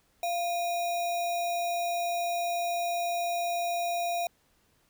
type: tone with sample-and-hold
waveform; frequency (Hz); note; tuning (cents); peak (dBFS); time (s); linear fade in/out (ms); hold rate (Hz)
sine; 692; F5; -16; -27; 0.23-4.27; 2; 3150
effects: pink hiss -68 dBFS RMS until 4.89 s